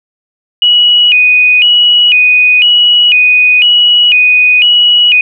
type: tone with vibrato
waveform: sine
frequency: 2695 Hz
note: E7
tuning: 38 cents sharp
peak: -3 dBFS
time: 0.62-5.21 s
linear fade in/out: 2 ms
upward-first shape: square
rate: 1 Hz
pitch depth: 140 cents each way
effects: none